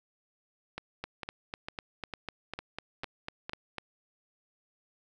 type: two click trains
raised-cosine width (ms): 0.3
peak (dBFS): -20 / -21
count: 12 / 7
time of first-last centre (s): 1.04-3.783 / 0.78-3.495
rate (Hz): 4.01 / 2.21
effects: none